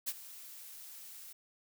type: noise with ADSR envelope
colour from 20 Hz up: blue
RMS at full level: -34 dBFS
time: 0.06-1.33 s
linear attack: 23 ms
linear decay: 44 ms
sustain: -16 dB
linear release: 8 ms
effects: none